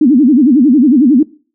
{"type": "tone with vibrato", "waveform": "sine", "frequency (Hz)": 270.2, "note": "C#4", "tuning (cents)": -44, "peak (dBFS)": -4, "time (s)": [0.01, 1.23], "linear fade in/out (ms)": 5, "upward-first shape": "sine", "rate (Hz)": 11, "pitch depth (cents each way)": 260, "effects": ["noise-tail reverb RT60 0.4 s tail -21 dB re dry"]}